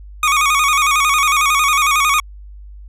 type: tone with vibrato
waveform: 25% pulse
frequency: 1174.7 Hz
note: D6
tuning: in tune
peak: -8 dBFS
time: 0.23-2.2 s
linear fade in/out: 2 ms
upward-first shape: square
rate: 11 Hz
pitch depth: 82 cents each way
effects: added 50 Hz sine -33 dBFS peak until 2.88 s + resampled to 32000 Hz